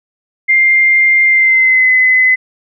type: tone with pitch glide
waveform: sine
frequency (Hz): 2104 to 2028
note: C7 to B6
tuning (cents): +9 to +45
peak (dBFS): -6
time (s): 0.48-2.36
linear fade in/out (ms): 20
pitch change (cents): -64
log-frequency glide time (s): 1.27-1.91
effects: none